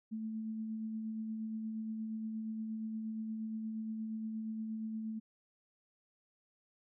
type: tone with tremolo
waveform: sine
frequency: 220 Hz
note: A3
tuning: in tune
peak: -36 dBFS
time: 0.11-5.2 s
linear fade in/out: 20 ms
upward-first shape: sine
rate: 8.5 Hz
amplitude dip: 25%
effects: none